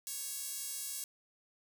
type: tone with high-pass filter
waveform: sawtooth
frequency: 554 Hz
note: C#5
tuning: 1 cent flat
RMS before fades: -41 dBFS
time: 0.07-1.04 s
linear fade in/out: 0 ms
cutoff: 7700 Hz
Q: 0.99
effects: none